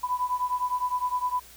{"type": "beating tone pair", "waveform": "sine", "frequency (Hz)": [992, 1001.8], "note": ["B5", "B5"], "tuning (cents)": [7, 24], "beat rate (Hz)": 9.8, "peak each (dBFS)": [-27, -29], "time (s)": [0.03, 1.4], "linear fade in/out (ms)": 10, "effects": ["added 60 Hz sine -56 dBFS peak until 1.56 s", "white hiss -50 dBFS RMS until 1.56 s"]}